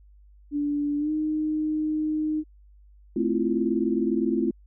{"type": "tone with pitch glide", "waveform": "sine", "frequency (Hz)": [290.9, 308.2], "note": ["D4", "D#4"], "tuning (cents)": [-16, -16], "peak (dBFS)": -23, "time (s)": [0.51, 2.44], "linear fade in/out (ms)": 50, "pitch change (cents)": 100, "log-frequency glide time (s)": [0.98, 1.11]}
{"type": "chord", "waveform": "sine", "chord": "F major seventh", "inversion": "first", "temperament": "equal", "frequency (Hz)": [220, 261.6, 329.6, 349.2], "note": ["A3", "C4", "E4", "F4"], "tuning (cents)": [0, 0, 0, 0], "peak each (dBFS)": -27, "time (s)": [3.16, 4.51], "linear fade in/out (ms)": 5}
{"effects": ["added 50 Hz sine -50 dBFS peak until 4.66 s"]}